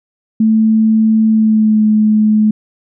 sine tone with pitch glide, 220 to 214.4 Hz, A3 to A3, 0 to -45 cents, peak -7 dBFS, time 0.4-2.51 s, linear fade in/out 5 ms, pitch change -45 cents, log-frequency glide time 1.28-1.85 s, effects none

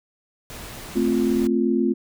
pink noise, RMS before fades -37 dBFS, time 0.5-1.47 s, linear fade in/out 0 ms
sine chord, F major, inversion first, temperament equal with one note detuned, 221.1 / 261.6 / 349.2 Hz, A3 / C4 / F4, +9 / 0 / 0 cents, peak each -22 dBFS, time 0.95-1.94 s, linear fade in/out 20 ms
effects none

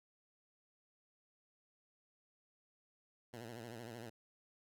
10% pulse tone with vibrato, 116.54 Hz, A#2, in tune, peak -39 dBFS, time 3.33-4.1 s, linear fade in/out 10 ms, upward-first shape triangle, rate 13 Hz, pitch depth 120 cents each way, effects none

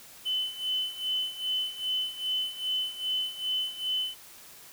triangle tone with tremolo, 3028 Hz, F#7, 39 cents sharp, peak -22 dBFS, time 0.25-4.15 s, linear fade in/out 20 ms, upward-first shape sine, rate 2.5 Hz, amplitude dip 85%, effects tanh soft clip ceiling -24 dBFS + white hiss -50 dBFS RMS until 4.72 s

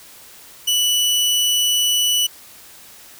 sawtooth tone, 2960 Hz, F#7, in tune, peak -12 dBFS, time 0.67-2.27 s, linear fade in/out 10 ms, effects white hiss -43 dBFS RMS until 3.19 s

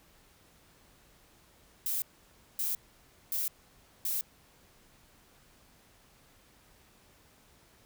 violet noise bursts, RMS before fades -32 dBFS, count 4, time 1.86-4.21 s, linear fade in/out 2 ms, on 160 ms, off 570 ms, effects pink hiss -62 dBFS RMS until 7.85 s

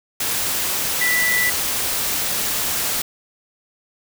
sine tone in noise, 1975.5 Hz, B6, in tune, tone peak -17 dBFS, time 1.01-1.5 s, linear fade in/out 5 ms, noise white, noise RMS -22 dBFS, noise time 0.2-3.02 s, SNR +2 dB, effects none

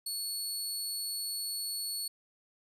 20% pulse tone, 4405 Hz, C#8, 12 cents flat, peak -28 dBFS, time 0.06-2.08 s, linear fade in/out 5 ms, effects resampled to 32000 Hz

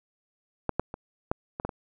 clicks, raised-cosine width 1 ms, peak -11 / -10 / -21 / -11 / -19 / -15 / -21 dBFS, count 7, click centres 0.693 / 0.796 / 0.941 / 1.315 / 1.599 / 1.65 / 1.692 s, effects none

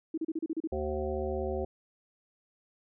sine tone bursts, 321 Hz, E4, 46 cents flat, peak -29 dBFS, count 8, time 0.14-0.674 s, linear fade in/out 5 ms, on 37 ms, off 34 ms
harmonic tone, 75.8 Hz, D#2, 45 cents flat, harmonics 1 / 3 / 5 / 7 / 9 / 10, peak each -36 / -41 / -34 / -36 / -41 / -43 dBFS, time 0.72-1.65 s, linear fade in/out 5 ms
effects none

